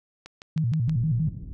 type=click train; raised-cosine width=0.2 ms; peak=-24 dBFS; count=5; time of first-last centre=0.26-0.895 s; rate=6.3 Hz
type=tone with vibrato; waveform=sine; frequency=136.2 Hz; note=C#3; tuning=30 cents flat; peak=-21 dBFS; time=0.56-1.29 s; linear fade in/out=5 ms; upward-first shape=square; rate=6.3 Hz; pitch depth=260 cents each way
type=low-pass noise; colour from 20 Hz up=white; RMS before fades=-37 dBFS; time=0.88-1.53 s; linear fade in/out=0 ms; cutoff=170 Hz; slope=24 dB/octave
effects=none